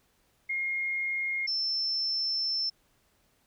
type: tone pair in turn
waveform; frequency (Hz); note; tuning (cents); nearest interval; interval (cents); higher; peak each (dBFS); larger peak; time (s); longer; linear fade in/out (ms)
sine; 2139 / 5328; C7 / E8; +38 / +18; octave + major third; 1580; second; -28 / -27; second; 0.49-1.47 / 1.47-2.7; second; 10
effects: pink hiss -69 dBFS RMS until 3.46 s